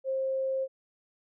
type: tone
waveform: sine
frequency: 531 Hz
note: C5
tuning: 25 cents sharp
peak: -27 dBFS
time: 0.04-0.68 s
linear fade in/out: 50 ms
effects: none